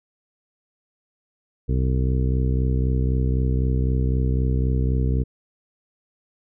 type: harmonic tone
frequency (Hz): 63.9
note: C2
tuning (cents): -40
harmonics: 1 / 2 / 3 / 4 / 5 / 6 / 7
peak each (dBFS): -20 / -23 / -31 / -31 / -36 / -36 / -34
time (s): 1.68-5.24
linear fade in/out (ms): 20
effects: none

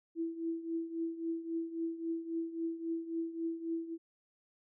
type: tone with tremolo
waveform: sine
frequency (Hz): 330.4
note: E4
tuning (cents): +4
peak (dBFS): -31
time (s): 0.15-3.98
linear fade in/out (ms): 50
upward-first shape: triangle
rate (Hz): 3.7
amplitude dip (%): 80
effects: none

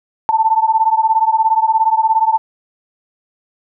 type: beating tone pair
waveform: sine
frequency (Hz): 880 / 897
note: A5 / A5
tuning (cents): 0 / +33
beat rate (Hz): 17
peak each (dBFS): -13 / -14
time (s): 0.29-2.38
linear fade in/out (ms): 0
effects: none

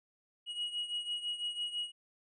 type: beating tone pair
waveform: triangle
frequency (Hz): 2900 / 2906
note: F#7 / F#7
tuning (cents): -35 / -32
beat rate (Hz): 6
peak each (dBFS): -35 / -40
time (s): 0.46-1.92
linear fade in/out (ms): 50
effects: resampled to 24000 Hz

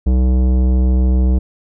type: tone with tanh clipping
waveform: sine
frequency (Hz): 63.3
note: B1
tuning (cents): +43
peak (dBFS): -12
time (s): 0.06-1.39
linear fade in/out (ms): 10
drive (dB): 15
effects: none

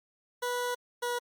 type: tone pair in turn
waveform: 20% pulse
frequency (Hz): 490.1 / 484.5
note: B4 / B4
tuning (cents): -13 / -33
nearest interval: unison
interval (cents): 20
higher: first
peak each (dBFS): -25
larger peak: neither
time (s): 0.42-0.75 / 1.02-1.19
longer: first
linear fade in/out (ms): 10
effects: Opus 48 kbps

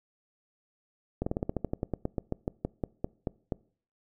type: slowing click train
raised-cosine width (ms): 2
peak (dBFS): -16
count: 20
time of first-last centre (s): 1.22-3.522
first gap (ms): 45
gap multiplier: 1.1
effects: noise-tail reverb RT60 0.5 s tail -24 dB re dry

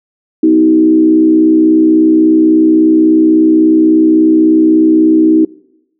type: tone with frequency modulation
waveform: sine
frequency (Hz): 317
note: D#4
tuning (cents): +32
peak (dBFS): -4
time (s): 0.43-5.45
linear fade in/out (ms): 5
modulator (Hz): 63.6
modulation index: 0.65
effects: noise-tail reverb RT60 0.9 s tail -22 dB re dry

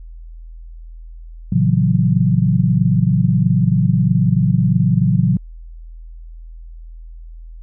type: chord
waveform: sine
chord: F# dominant seventh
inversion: first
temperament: just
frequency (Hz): 115.62 / 138.75 / 166.5 / 185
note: A#2 / C#3 / E3 / F#3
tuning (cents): -14 / +2 / +18 / 0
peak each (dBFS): -17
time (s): 1.52-5.37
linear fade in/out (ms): 5
effects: added 41 Hz sine -32 dBFS peak until 7.62 s

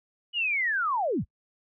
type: linear sweep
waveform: sine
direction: down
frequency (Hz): 2960 to 37.53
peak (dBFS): -24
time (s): 0.33-1.25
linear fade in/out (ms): 50
effects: noise-tail reverb RT60 0.1 s tail -25 dB re dry

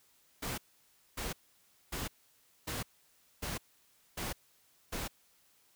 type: noise bursts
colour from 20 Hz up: pink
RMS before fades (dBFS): -38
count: 7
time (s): 0.42-5.08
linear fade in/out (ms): 10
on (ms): 160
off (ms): 590
effects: white hiss -68 dBFS RMS until 5.75 s

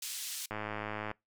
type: band-pass noise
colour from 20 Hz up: white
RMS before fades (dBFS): -40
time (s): 0.02-0.46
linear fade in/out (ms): 5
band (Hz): 2800 to 10000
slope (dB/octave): 12
type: click train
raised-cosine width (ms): 0.5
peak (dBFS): -22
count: 65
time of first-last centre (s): 0.51-1.114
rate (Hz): 106
effects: noise-tail reverb RT60 0.2 s tail -24 dB re dry

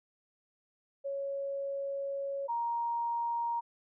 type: tone pair in turn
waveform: sine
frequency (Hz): 554.4 / 937.8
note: C#5 / A#5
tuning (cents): 0 / +10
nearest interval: major sixth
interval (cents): 910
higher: second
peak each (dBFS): -33 / -30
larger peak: second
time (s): 1.04-2.48 / 2.48-3.61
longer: first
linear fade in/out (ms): 20
effects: none

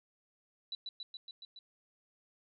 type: tone with echo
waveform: sine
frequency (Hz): 3951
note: B7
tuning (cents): 0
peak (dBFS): -37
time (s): 0.72-0.75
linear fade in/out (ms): 2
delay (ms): 140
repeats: 6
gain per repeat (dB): -2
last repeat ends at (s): 1.59
effects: none

